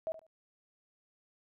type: tone with echo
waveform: sine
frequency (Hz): 642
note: E5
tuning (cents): -46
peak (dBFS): -32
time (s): 0.07-0.12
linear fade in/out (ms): 0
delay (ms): 73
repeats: 2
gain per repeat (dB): -15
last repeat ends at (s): 0.266
effects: none